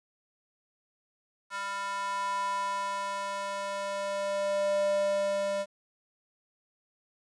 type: tone with high-pass filter sweep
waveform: square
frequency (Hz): 198.6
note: G3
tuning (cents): +23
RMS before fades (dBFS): -31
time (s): 1.5-5.66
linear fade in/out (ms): 50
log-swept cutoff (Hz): 1200 to 500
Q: 5.2
effects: resampled to 22050 Hz + 10-bit